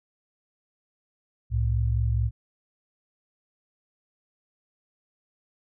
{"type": "tone pair together", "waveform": "sine", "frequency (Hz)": [66.2, 110.82], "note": ["C2", "A2"], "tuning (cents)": [21, 13], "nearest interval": "major sixth", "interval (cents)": 892, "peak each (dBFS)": -24, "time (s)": [1.5, 2.31], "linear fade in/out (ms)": 50, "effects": []}